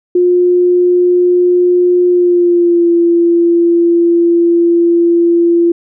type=tone with pitch glide; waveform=sine; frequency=356.6 to 341.3 Hz; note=F4 to F4; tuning=+36 to -40 cents; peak=-6 dBFS; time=0.15-5.72 s; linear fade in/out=5 ms; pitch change=-76 cents; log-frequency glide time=2.08-2.9 s; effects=none